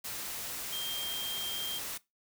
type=tone in noise; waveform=sine; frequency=3191 Hz; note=G7; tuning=30 cents sharp; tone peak=-35 dBFS; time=0.72-1.79 s; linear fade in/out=10 ms; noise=white; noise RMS=-39 dBFS; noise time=0.04-1.98 s; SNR=+1 dB; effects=noise-tail reverb RT60 0.2 s tail -20 dB re dry